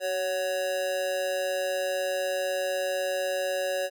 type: tone with amplitude modulation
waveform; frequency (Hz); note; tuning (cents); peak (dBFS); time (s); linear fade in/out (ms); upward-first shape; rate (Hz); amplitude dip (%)
square; 558; C#5; +11; -24; 0-3.9; 50; sine; 180; 70
effects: none